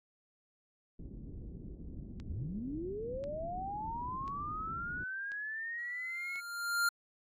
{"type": "low-pass noise", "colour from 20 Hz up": "pink", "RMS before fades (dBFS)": -46, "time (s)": [0.99, 5.04], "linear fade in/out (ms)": 5, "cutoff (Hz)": 330, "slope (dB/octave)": 24}
{"type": "click train", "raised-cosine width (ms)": 0.2, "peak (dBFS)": -35, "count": 5, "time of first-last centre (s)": [2.2, 6.358], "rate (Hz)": 0.962}
{"type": "linear sweep", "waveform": "sine", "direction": "up", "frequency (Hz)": [58.1, 2217], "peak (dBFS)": -37, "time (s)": [2.28, 6.41], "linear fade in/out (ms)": 20}
{"type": "tone with exponential growth", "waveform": "square", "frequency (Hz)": 1396.9, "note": "F6", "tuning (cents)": 0, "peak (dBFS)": -27, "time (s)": [5.78, 6.89], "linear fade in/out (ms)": 5, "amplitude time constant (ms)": 240}
{"effects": ["AAC 64 kbps"]}